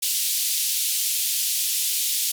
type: band-pass noise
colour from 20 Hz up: white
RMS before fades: -24 dBFS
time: 0.02-2.32 s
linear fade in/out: 10 ms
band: 2900 to 15000 Hz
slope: 24 dB/octave
effects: none